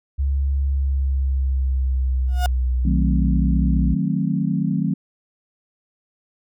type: tone with pitch glide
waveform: sine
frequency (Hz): 68.9 to 61.03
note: C#2 to B1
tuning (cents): -10 to -20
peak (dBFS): -17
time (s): 0.18-3.95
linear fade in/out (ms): 20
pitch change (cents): -210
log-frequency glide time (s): 0.65-3.25
type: tone with exponential growth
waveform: 35% pulse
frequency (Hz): 721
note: F#5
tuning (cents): -45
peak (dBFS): -17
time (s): 2.28-2.46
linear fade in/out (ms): 1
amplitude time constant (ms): 39
type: chord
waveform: sine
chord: D# diminished seventh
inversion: none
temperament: equal with one note detuned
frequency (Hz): 155.56 / 185 / 220 / 265.6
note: D#3 / F#3 / A3 / C4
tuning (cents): 0 / 0 / 0 / +26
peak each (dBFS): -23 / -22 / -25 / -26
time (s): 2.85-4.94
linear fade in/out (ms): 5
effects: none